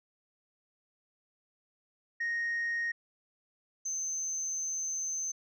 sine tone pair in turn, 1864.7 / 6218 Hz, A#6 / G8, 0 / -15 cents, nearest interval octave + major sixth, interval 2085 cents, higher second, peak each -28 / -31 dBFS, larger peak first, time 2.2-2.92 / 3.85-5.32 s, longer second, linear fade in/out 10 ms, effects tanh soft clip ceiling -28 dBFS

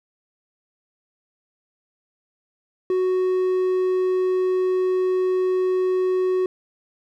triangle tone, 370 Hz, F#4, in tune, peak -16 dBFS, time 2.9-6.46 s, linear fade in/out 2 ms, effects none

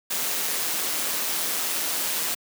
white noise with amplitude modulation, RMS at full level -25 dBFS, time 0.1-2.35 s, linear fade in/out 10 ms, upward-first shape sine, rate 165 Hz, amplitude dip 35%, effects high-pass 200 Hz 12 dB/octave

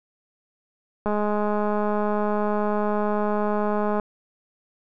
click train, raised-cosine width 1 ms, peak -12 dBFS, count 615, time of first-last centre 1.06-3.998 s, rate 209 Hz, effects none

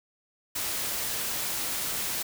white noise, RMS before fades -31 dBFS, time 0.55-2.23 s, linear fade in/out 10 ms, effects none

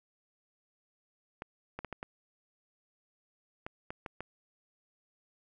clicks, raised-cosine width 0.5 ms, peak -24 dBFS, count 9, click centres 1.421 / 1.79 / 1.847 / 1.927 / 2.029 / 3.665 / 3.905 / 4.062 / 4.206 s, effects none

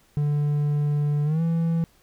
triangle tone with pitch glide, 146.9 to 165.84 Hz, D3 to E3, +1 to +11 cents, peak -18 dBFS, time 0.17-1.84 s, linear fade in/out 0 ms, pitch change +210 cents, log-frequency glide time 1.24-1.42 s, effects pink hiss -60 dBFS RMS until 2.02 s

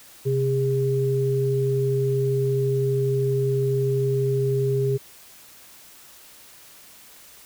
sine tone pair together, 131.41 / 406.5 Hz, C3 / G#4, +8 / -37 cents, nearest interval octave + minor sixth, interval 1955 cents, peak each -22 dBFS, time 0.25-4.98 s, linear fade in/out 20 ms, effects white hiss -48 dBFS RMS until 7.45 s

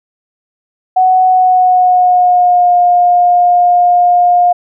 sine tone with pitch glide, 743 to 709.9 Hz, F#5 to F5, +7 to +28 cents, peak -5 dBFS, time 0.96-4.53 s, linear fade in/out 10 ms, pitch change -79 cents, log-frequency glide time 1.25-2.75 s, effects none

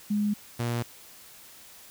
sine / sawtooth tone pair in turn, 207.5 / 118.81 Hz, G#3 / A#2, -1 / +33 cents, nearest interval minor seventh, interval 966 cents, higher first, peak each -23 / -23 dBFS, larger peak neither, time 0.1-0.34 / 0.59-0.83 s, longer neither, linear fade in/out 10 ms, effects white hiss -50 dBFS RMS until 1.9 s

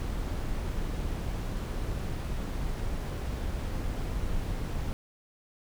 brown noise, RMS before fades -32 dBFS, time 0-4.93 s, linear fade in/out 0 ms, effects none

